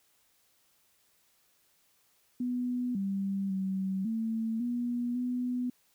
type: tone with pitch steps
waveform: sine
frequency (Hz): 247.2 / 195.9 / 191 / 224.2 / 241.6 / 248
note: B3 / G3 / G3 / A3 / B3 / B3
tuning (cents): +2 / -1 / -45 / +33 / -38 / +7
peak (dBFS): -29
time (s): 2.4-5.7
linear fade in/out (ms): 5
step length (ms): 550
effects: white hiss -69 dBFS RMS until 5.94 s